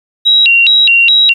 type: tone with vibrato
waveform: sine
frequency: 3259 Hz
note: G#7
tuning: 33 cents flat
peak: -4 dBFS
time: 0.25-1.34 s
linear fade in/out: 20 ms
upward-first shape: square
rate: 2.4 Hz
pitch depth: 290 cents each way
effects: 7-bit